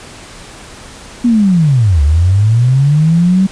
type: linear two-way sweep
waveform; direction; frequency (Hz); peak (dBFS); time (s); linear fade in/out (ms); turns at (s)
sine; down then up; 246.9 to 69.3 to 194.2; -6; 1.24-3.47; 10; 2.02
effects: pink hiss -33 dBFS RMS until 3.51 s + resampled to 22050 Hz